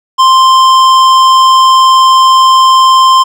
sine tone with hard clipping, 1046.5 Hz, C6, in tune, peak -4 dBFS, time 0.18-3.24 s, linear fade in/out 20 ms, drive 12 dB, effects none

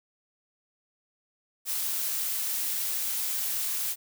blue noise, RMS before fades -30 dBFS, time 1.65-3.96 s, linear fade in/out 50 ms, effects none

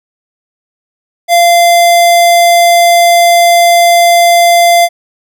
square tone, 690 Hz, F5, 21 cents flat, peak -4 dBFS, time 1.28-4.89 s, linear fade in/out 50 ms, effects none

